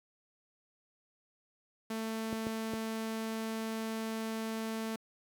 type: tone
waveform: sawtooth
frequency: 222.4 Hz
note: A3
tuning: 19 cents sharp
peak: -31 dBFS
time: 1.9-4.96 s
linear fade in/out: 5 ms
type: clicks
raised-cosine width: 2 ms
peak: -24 dBFS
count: 3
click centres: 2.328 / 2.468 / 2.736 s
effects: high-pass 80 Hz 12 dB/octave + 10-bit